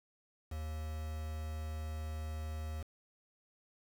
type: tone with quantisation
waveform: triangle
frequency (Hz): 77.78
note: D#2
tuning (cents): 0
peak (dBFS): -36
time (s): 0.51-2.83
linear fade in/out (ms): 10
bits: 8
effects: none